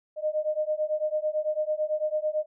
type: beating tone pair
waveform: sine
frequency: 609 / 618 Hz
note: D#5 / D#5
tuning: -37 / -12 cents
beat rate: 9 Hz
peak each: -28 dBFS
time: 0.16-2.46 s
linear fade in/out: 50 ms
effects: none